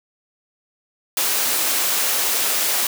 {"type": "high-pass noise", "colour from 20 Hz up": "white", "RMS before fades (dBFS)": -20, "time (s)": [1.17, 2.87], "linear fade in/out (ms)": 2, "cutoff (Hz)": 310, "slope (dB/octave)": 12, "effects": []}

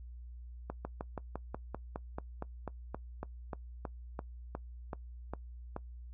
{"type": "slowing click train", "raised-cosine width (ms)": 1, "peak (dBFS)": -24, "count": 20, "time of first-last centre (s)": [0.7, 5.764], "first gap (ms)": 150, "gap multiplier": 1.06, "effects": ["noise-tail reverb RT60 0.1 s tail -21 dB re dry", "added 60 Hz sine -45 dBFS peak until 6.13 s"]}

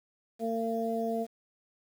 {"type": "harmonic tone", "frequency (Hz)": 227.3, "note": "A#3", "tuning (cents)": -43, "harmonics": [1, 2, 3], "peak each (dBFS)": [-33, -33, -33], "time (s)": [0.39, 1.27], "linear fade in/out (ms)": 50, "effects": ["9-bit"]}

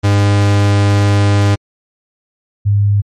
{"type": "tone pair in turn", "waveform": ["45% pulse", "sine"], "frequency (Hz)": [101.4, 101.83], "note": ["G#2", "G#2"], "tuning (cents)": [-41, -34], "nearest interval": "unison", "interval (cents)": 7, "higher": "second", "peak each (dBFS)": -8, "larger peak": "neither", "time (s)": [[0.03, 1.56], [2.65, 3.02]], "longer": "first", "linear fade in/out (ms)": 20, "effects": ["low-pass 7000 Hz 12 dB/octave", "MP3 64 kbps"]}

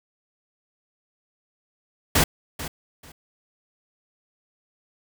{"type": "noise with echo", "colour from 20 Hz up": "pink", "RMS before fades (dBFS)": -18, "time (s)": [2.15, 2.24], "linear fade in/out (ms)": 5, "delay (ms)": 440, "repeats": 2, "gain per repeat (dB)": -14, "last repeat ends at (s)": 3.12, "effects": []}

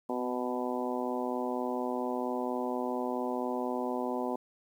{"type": "harmonic tone with a mistuned harmonic", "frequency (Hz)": 124.3, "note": "B2", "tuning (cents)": 12, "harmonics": [2, 3, 4, 5, 6, 7, 8], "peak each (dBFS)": [-35, -37, -38, -39, -40, -40, -41], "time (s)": [0.09, 4.36], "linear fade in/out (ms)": 5, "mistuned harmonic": 2, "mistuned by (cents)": 23, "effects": ["10-bit"]}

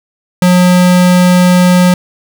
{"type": "tone", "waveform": "square", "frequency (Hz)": 180, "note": "F#3", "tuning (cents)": -47, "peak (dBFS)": -5, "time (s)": [0.42, 1.94], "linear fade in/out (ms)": 2, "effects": []}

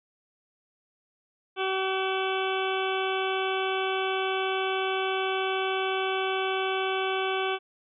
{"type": "harmonic tone", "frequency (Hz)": 380.9, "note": "G4", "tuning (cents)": -50, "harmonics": [1, 2, 3, 4, 6, 7, 8, 9], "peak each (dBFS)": [-29, -32, -34, -35, -37, -37, -38, -39], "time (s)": [1.56, 7.59], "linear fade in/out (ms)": 50, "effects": []}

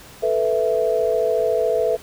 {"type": "chord", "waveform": "sine", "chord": "A suspended second", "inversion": "none", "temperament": "equal", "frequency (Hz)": [440, 493.9, 659.3], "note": ["A4", "B4", "E5"], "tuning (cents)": [0, 0, 0], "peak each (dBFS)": -21, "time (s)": [0.22, 1.97], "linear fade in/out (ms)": 20, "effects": ["pink hiss -43 dBFS RMS until 2.02 s"]}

